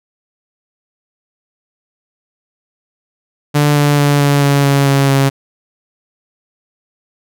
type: tone with pitch steps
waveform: sawtooth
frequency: 146.83 / 145.4 / 143.97 / 142.57 / 141.17 / 139.8 / 138.43 / 137.08 Hz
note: D3 / D3 / D3 / C#3 / C#3 / C#3 / C#3 / C#3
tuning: 0 / -17 / -34 / +49 / +32 / +15 / -2 / -19 cents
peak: -5 dBFS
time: 3.54-5.3 s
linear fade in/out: 20 ms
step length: 220 ms
effects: none